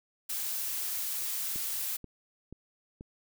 blue noise, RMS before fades -34 dBFS, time 0.29-1.97 s, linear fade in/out 10 ms
click train, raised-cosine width 3 ms, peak -31 dBFS, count 4, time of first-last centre 1.56-3.009 s, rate 2.07 Hz
effects none

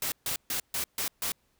white noise bursts, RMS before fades -31 dBFS, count 6, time 0.02-1.32 s, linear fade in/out 2 ms, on 100 ms, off 140 ms, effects pink hiss -71 dBFS RMS until 1.59 s

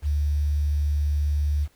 sine tone with quantisation, 73.42 Hz, D2, in tune, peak -20 dBFS, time 0.02-1.68 s, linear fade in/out 50 ms, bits 8, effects pink hiss -62 dBFS RMS until 1.75 s

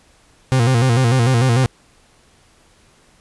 40% pulse tone with vibrato, 123.47 Hz, B2, in tune, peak -11 dBFS, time 0.52-1.66 s, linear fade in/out 0 ms, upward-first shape square, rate 6.7 Hz, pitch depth 100 cents each way, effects pink hiss -53 dBFS RMS until 3.2 s + resampled to 24000 Hz

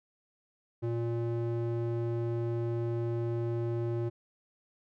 square tone with band-pass filter, 117 Hz, A#2, 7 cents sharp, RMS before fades -32 dBFS, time 0.82-4.1 s, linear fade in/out 20 ms, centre 270 Hz, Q 1.6, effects none

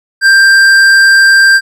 sine tone with hard clipping, 1582 Hz, G6, 15 cents sharp, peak -4 dBFS, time 0.21-1.61 s, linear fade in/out 50 ms, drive 10 dB, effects none

